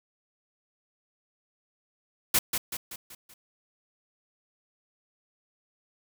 white noise with echo, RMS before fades -22 dBFS, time 2.34-2.39 s, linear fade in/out 5 ms, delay 190 ms, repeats 5, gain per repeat -6 dB, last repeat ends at 3.34 s, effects none

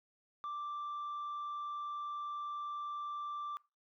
sine tone, 1175 Hz, D6, 1 cent sharp, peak -36 dBFS, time 0.44-3.57 s, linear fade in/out 0 ms, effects noise-tail reverb RT60 0.3 s tail -24 dB re dry + tanh soft clip ceiling -37 dBFS

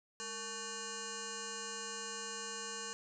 sine tone with frequency modulation, 2860 Hz, F7, 41 cents sharp, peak -40 dBFS, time 0.2-2.93 s, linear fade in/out 0 ms, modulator 664 Hz, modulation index 7, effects none

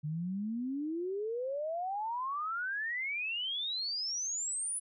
sine exponential sweep, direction up, 146 to 10160 Hz, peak -33 dBFS, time 0.03-4.8 s, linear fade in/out 20 ms, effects none

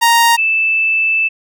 sawtooth / sine tone pair in turn, 932.3 / 2637 Hz, A#5 / E7, 0 / 0 cents, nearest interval octave + tritone, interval 1800 cents, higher second, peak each -4 / -11 dBFS, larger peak first, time 0.01-0.37 / 0.37-1.29 s, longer second, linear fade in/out 20 ms, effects none

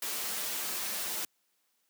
white noise with comb filter, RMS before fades -35 dBFS, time 0.02-1.25 s, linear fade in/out 2 ms, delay 7.3 ms, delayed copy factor -0.55, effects white hiss -75 dBFS RMS until 1.89 s + high-pass 200 Hz 12 dB/octave

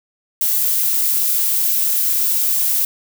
violet noise, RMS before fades -17 dBFS, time 0.41-2.85 s, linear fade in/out 2 ms, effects none

